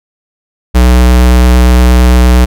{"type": "tone with vibrato", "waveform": "square", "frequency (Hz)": 61.74, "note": "B1", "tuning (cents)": 0, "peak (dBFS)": -3, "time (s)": [0.74, 2.46], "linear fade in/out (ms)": 20, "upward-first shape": "sine", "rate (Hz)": 8.7, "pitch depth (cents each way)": 10, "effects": []}